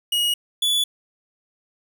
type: tone pair in turn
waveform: 45% pulse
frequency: 2892 / 3439 Hz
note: F#7 / A7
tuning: -40 / -40 cents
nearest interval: minor third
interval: 300 cents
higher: second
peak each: -18 dBFS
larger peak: neither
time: 0.12-0.34 / 0.62-0.84 s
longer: neither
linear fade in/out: 5 ms
effects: none